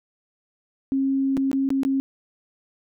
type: tone with dropouts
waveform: sine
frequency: 270.2 Hz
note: C#4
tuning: 44 cents flat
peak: -19 dBFS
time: 0.92-2 s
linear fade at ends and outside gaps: 0 ms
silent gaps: 1.369-1.375 / 1.515-1.53 / 1.69-1.704 / 1.833-1.85 s
effects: none